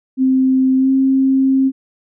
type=tone with pitch glide; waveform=sine; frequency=261.6 to 266.6 Hz; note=C4 to C4; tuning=0 to +33 cents; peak=-10 dBFS; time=0.17-1.72 s; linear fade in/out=50 ms; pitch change=+33 cents; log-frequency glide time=0.77-0.9 s; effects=none